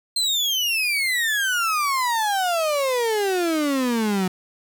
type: exponential sweep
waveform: 35% pulse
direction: down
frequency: 4186 to 181.1 Hz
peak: -18 dBFS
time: 0.16-4.28 s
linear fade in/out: 5 ms
effects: none